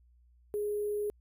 sine tone with sample-and-hold, 415.3 Hz, G#4, in tune, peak -30 dBFS, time 0.54-1.1 s, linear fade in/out 0 ms, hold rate 11025 Hz, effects added 60 Hz sine -60 dBFS peak until 1.2 s

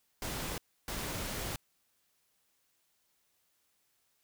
pink noise bursts at uneven times, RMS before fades -38 dBFS, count 2, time 0.22-0.58 / 0.88-1.56 s, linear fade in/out 2 ms, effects white hiss -75 dBFS RMS until 4.23 s

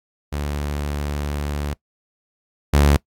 sawtooth tone pair in turn, 72.8 / 72.05 Hz, D2 / D2, -15 / -33 cents, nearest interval unison, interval 18 cents, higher first, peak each -19 / -8 dBFS, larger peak second, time 0.32-1.74 / 2.73-2.97 s, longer first, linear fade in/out 10 ms, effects noise-tail reverb RT60 0.1 s tail -23 dB re dry + AAC 64 kbps

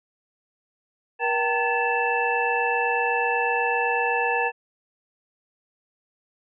sine tone cluster, 477 / 778 / 906 / 1727 / 2655 Hz, A#4 / G5 / A#5 / A6 / E7, +40 / -13 / -50 / -33 / +12 cents, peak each -27 dBFS, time 1.19-4.52 s, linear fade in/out 50 ms, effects none

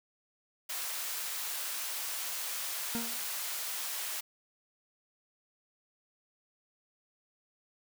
white high-pass noise, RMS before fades -37 dBFS, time 0.69-4.21 s, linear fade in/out 10 ms, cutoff 700 Hz, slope 12 dB/octave
40% pulse tone with exponential decay, 233.1 Hz, A#3, in tune, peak -30 dBFS, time 2.95-3.27 s, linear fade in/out 0 ms, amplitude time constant 68 ms
effects none

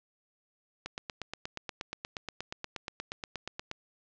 click train, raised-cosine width 0.2 ms, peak -19 dBFS, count 25, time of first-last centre 0.86-3.714 s, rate 8.41 Hz, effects low-pass 6000 Hz 12 dB/octave

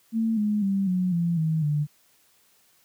sine tone with pitch steps, 224.8 / 209.7 / 195.7 / 182.59 / 170.37 / 158.96 / 148.31 Hz, A3 / G#3 / G3 / F#3 / F3 / D#3 / D3, +37 / +17 / -3 / -23 / -43 / +37 / +17 cents, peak -21 dBFS, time 0.12-1.87 s, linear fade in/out 50 ms, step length 250 ms, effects white hiss -62 dBFS RMS until 2.84 s + high-pass 60 Hz 12 dB/octave

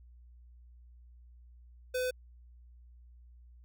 square tone, 505 Hz, B4, 39 cents sharp, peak -31 dBFS, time 1.94-2.11 s, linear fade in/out 10 ms, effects added 60 Hz sine -53 dBFS peak until 3.64 s

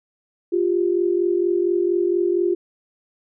sine tone pair together, 350.3 / 394.6 Hz, F4 / G4, +5 / +11 cents, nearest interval major second, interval 206 cents, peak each -18 / -22 dBFS, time 0.52-2.55 s, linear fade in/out 10 ms, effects none

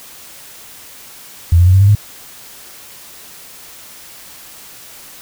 sine tone with pitch steps, 84.8 / 88.3 / 91.94 / 95.74 / 99.69 / 103.8 Hz, E2 / F2 / F#2 / G2 / G2 / G#2, +50 / +20 / -10 / -40 / +30 / 0 cents, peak -5 dBFS, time 1.52-1.952 s, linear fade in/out 5 ms, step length 72 ms, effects white hiss -37 dBFS RMS until 5.21 s

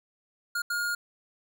square tone bursts at uneven times, 1423 Hz, F6, 32 cents sharp, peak -28 dBFS, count 2, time 0.55-0.62 / 0.7-0.95 s, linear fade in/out 5 ms, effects none

